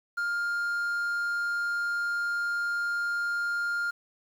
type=tone with quantisation; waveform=triangle; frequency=1405 Hz; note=F6; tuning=10 cents sharp; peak=-25 dBFS; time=0.17-3.91 s; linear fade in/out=10 ms; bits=9; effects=none